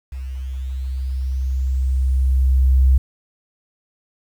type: tone with level ramp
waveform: sine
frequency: 65.3 Hz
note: C2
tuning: 3 cents flat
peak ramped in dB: -26 to -9 dBFS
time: 0.12-2.98 s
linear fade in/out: 5 ms
effects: 8-bit